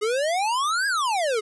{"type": "exponential two-way sweep", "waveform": "square", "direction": "up then down", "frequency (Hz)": [410, 1672, 410], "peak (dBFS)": -22, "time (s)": [0.01, 1.41], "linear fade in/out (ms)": 20, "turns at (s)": 0.87, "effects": ["resampled to 24000 Hz"]}